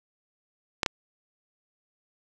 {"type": "clicks", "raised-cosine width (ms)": 0.2, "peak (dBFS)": -6, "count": 2, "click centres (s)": [0.832, 0.862], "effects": []}